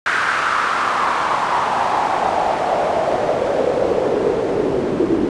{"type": "noise with band-pass filter sweep", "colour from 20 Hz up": "pink", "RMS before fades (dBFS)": -18, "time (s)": [0.06, 5.29], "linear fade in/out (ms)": 2, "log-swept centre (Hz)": [1500, 330], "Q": 3.5, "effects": ["resampled to 22050 Hz"]}